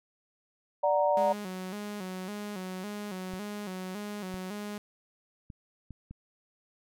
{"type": "chord", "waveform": "sine", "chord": "D augmented", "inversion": "none", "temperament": "equal", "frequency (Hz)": [587.3, 740, 932.3], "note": ["D5", "F#5", "A#5"], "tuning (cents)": [0, 0, 0], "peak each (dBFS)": [-25, -30, -28], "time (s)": [0.83, 1.33], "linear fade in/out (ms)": 10}
{"type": "tone with vibrato", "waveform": "sawtooth", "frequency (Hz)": 196, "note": "G3", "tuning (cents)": 0, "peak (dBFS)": -32, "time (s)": [1.17, 4.78], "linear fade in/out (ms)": 2, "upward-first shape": "square", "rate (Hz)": 1.8, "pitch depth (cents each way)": 96}
{"type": "clicks", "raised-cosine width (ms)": 5, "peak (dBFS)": -31, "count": 5, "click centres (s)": [3.337, 4.342, 5.502, 5.907, 6.11]}
{"effects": []}